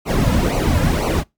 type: noise with flanger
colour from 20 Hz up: brown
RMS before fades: -17 dBFS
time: 0.05-1.24 s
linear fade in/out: 50 ms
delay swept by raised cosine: 0.57 to 2.67 ms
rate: 2 Hz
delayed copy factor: -0.8
effects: noise-tail reverb RT60 0.2 s tail -24 dB re dry